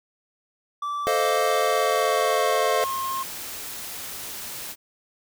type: tone with pitch glide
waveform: triangle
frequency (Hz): 1163 to 1066.5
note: D6 to C6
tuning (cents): -17 to +33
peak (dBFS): -24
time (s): 0.82-3.23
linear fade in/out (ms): 5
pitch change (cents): -150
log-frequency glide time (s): 1.58-2.95
type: chord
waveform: square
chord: F dominant seventh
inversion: first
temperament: equal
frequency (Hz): 440 / 523.3 / 622.3 / 698.5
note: A4 / C5 / Eb5 / F5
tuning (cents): 0 / 0 / 0 / 0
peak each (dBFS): -27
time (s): 1.07-2.84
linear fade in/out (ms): 0
type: noise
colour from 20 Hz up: white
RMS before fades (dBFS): -35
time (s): 2.79-4.76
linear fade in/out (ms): 50
effects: none